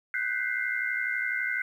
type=tone cluster; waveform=sine; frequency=1491 / 1563 / 1986 / 2098 Hz; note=F#6 / G6 / B6 / C7; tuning=+13 / -6 / +9 / +4 cents; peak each=-31 / -34 / -36 / -31 dBFS; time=0.14-1.62 s; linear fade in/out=2 ms; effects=10-bit